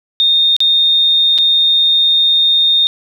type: tone with dropouts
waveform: sine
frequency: 3668 Hz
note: A#7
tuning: 29 cents flat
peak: -8 dBFS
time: 0.2-2.87 s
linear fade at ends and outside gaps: 0 ms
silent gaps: 0.565-0.604 / 1.379-1.385 s
effects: 7-bit